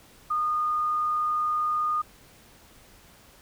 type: tone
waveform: sine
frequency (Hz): 1225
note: D#6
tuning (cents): -27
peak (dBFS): -23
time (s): 0.3-2.02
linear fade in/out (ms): 10
effects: pink hiss -54 dBFS RMS until 3.41 s